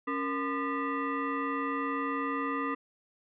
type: tone with frequency modulation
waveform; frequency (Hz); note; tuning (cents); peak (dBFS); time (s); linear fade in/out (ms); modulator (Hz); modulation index
sine; 466.2; A#4; 0; -29; 0.07-2.75; 10; 744; 1.8
effects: none